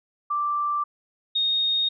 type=tone pair in turn; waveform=sine; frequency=1174.7 / 3713 Hz; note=D6 / A#7; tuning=0 / -8 cents; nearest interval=octave + minor sixth; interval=1992 cents; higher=second; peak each=-22 / -20 dBFS; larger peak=second; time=0.3-0.84 / 1.35-1.89 s; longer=neither; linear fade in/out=10 ms; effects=none